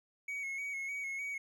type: tone with vibrato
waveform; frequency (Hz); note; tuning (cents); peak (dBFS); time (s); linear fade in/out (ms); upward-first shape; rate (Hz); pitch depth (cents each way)
triangle; 2216; C#7; -1; -35; 0.28-1.38; 5; square; 3.3; 32
effects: none